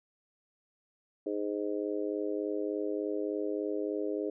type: harmonic tone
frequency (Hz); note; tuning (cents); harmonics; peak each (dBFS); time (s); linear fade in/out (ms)
103.4; G#2; -7; 3 / 4 / 5 / 6; -35 / -34 / -38 / -42; 1.26-4.3; 5
effects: none